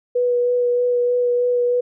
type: tone with vibrato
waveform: sine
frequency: 488.8 Hz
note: B4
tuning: 18 cents flat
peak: -15 dBFS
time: 0.15-1.81 s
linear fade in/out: 10 ms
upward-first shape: sine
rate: 3.2 Hz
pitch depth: 12 cents each way
effects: none